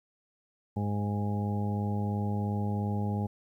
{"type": "harmonic tone with a mistuned harmonic", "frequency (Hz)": 102.9, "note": "G#2", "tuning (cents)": -16, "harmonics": [1, 2, 3, 4, 5, 6, 7, 8], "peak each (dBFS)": [-30, -32, -44, -42, -45, -49, -50, -40], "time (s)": [0.76, 3.27], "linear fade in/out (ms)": 10, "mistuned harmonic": 6, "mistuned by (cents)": 16, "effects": ["11-bit"]}